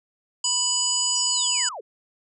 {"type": "harmonic tone", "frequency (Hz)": 990, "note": "B5", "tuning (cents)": 4, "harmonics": [1, 3, 5, 7, 8], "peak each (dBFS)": [-34, -28, -26, -24, -29], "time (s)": [0.44, 1.69], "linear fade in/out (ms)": 5}
{"type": "linear sweep", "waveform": "sine", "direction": "down", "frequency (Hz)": [5900, 363.7], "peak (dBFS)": -32, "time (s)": [1.15, 1.81], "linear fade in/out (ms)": 10}
{"effects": []}